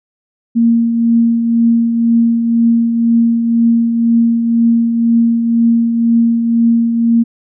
sine tone with tremolo, 231.8 Hz, A#3, 10 cents flat, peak -6 dBFS, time 0.55-7.24 s, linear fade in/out 20 ms, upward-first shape triangle, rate 2 Hz, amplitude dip 50%, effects none

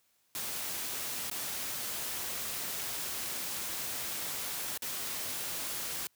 white noise with dropouts, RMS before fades -37 dBFS, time 0.35-6.07 s, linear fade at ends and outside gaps 1 ms, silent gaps 1.299-1.313 / 4.776-4.821 s, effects white hiss -72 dBFS RMS until 6.15 s + high-pass 60 Hz 12 dB/octave

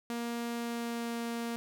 sawtooth tone with pitch glide, 235.5 to 233.6 Hz, A#3 to A#3, +18 to +4 cents, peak -30 dBFS, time 0.1-1.56 s, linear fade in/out 0 ms, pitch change -14 cents, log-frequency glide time 0.51-1.19 s, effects none

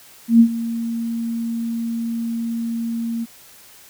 sine tone with ADSR envelope, 230.7 Hz, A#3, 18 cents flat, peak -5 dBFS, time 0.28-3.26 s, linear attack 120 ms, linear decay 78 ms, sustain -16 dB, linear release 30 ms, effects white hiss -46 dBFS RMS until 3.89 s

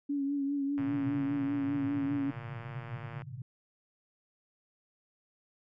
sine tone with vibrato, 280.9 Hz, C#4, 23 cents sharp, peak -29 dBFS, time 0.09-2.31 s, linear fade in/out 10 ms, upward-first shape triangle, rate 5 Hz, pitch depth 45 cents each way
click train, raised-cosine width 0.5 ms, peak -31 dBFS, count 284, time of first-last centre 0.78-3.22 s, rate 116 Hz
pink band-pass noise, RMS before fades -42 dBFS, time 0.79-3.42 s, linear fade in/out 2 ms, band 110 to 150 Hz, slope 96 dB/octave
effects none

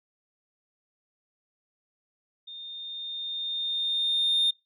sine tone with level ramp, 3641 Hz, A#7, 41 cents flat, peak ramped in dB -39 to -18 dBFS, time 2.47-4.51 s, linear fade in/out 10 ms, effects noise-tail reverb RT60 0.2 s tail -21 dB re dry + tanh soft clip ceiling -18 dBFS

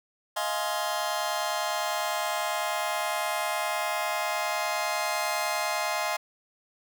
sawtooth chord, F minor seventh, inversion third, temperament just, 628.6 / 698.5 / 838.1 / 1047.7 Hz, Eb5 / F5 / Ab5 / C6, +18 / 0 / +16 / +2 cents, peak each -29 dBFS, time 0.36-6.17 s, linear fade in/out 10 ms, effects none

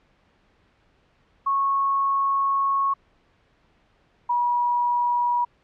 sine tone pair in turn, 1100 / 965.9 Hz, C#6 / B5, -14 / -39 cents, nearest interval major second, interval 225 cents, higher first, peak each -19 dBFS, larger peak neither, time 1.46-2.94 / 4.29-5.45 s, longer first, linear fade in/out 10 ms, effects pink hiss -62 dBFS RMS until 5.63 s + low-pass 3000 Hz 12 dB/octave

